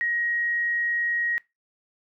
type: tone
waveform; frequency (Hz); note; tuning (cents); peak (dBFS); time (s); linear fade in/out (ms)
sine; 1889; A#6; +22; -23; 0.01-1.38; 0
effects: noise-tail reverb RT60 0.2 s tail -20 dB re dry